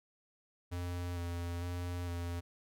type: tone with vibrato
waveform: square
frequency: 87.31 Hz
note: F2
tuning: in tune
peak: -37 dBFS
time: 0.71-2.41 s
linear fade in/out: 20 ms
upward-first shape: square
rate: 1.1 Hz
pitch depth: 18 cents each way
effects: none